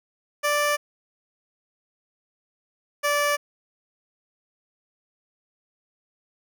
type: tone pair in turn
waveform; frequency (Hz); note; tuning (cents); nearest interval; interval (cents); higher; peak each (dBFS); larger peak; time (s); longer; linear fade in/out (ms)
15% pulse; 587.3 / 581.9; D5 / D5; 0 / -16; unison; 16; first; -14; neither; 0.43-0.77 / 3.03-3.37; neither; 20
effects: none